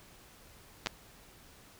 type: clicks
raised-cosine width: 0.2 ms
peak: -14 dBFS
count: 2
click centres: 0.861 / 0.87 s
effects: pink hiss -57 dBFS RMS until 1.79 s